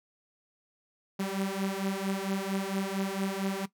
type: beating tone pair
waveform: sawtooth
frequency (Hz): 191.9 / 196.3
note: G3 / G3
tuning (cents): -37 / +3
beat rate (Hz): 4.4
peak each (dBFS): -29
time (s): 1.19-3.66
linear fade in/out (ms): 10
effects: noise-tail reverb RT60 0.1 s tail -17 dB re dry